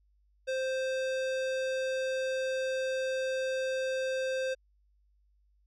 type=tone with low-pass filter; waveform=square; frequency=523.3 Hz; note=C5; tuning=in tune; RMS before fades=-32 dBFS; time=0.47-4.55 s; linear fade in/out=20 ms; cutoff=5800 Hz; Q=0.72; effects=added 50 Hz sine -65 dBFS peak until 5.66 s